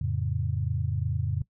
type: chord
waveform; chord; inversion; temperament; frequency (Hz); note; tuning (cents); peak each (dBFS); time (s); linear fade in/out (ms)
sine; F augmented; none; equal; 87.31 / 110 / 138.59; F2 / A2 / C#3; 0 / 0 / 0; -30; 0.01-1.42; 5
effects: noise-tail reverb RT60 0.1 s tail -19 dB re dry